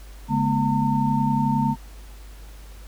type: tone cluster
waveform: sine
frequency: 142.7 / 211 / 242.1 / 908 Hz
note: D3 / G#3 / B3 / A#5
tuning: -49 / +28 / -34 / -46 cents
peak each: -24 dBFS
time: 0.28-1.76 s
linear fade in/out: 50 ms
effects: added 50 Hz sine -39 dBFS peak until 2.87 s + pink hiss -50 dBFS RMS until 2.87 s